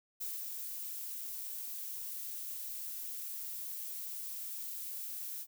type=noise with ADSR envelope; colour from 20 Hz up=violet; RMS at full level=-39 dBFS; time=0.2-5.47 s; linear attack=16 ms; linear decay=210 ms; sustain=-3 dB; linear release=60 ms; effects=none